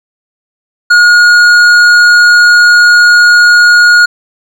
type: tone with hard clipping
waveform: triangle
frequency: 1437 Hz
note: F6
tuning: 49 cents sharp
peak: -3 dBFS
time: 0.9-4.06 s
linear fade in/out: 10 ms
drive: 12 dB
effects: none